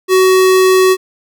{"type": "tone", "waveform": "square", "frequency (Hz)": 374.5, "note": "F#4", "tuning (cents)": 21, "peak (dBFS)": -7, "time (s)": [0.08, 0.97], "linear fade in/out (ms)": 50, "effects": []}